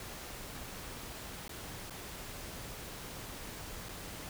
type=noise with dropouts; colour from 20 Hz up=pink; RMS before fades=-45 dBFS; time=0-4.29 s; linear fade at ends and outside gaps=1 ms; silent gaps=1.48-1.493 / 1.898-1.906 / 3.887-3.891 s; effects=none